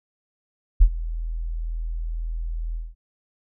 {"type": "tone with ADSR envelope", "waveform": "sine", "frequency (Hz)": 41, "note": "E1", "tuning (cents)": -9, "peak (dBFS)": -6, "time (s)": [0.8, 2.95], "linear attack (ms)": 18, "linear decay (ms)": 65, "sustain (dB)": -19, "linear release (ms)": 200, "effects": []}